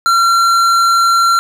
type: tone with tanh clipping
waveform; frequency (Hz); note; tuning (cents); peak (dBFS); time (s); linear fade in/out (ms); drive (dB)
triangle; 1366; F6; -39; -10; 0.06-1.39; 0; 18
effects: none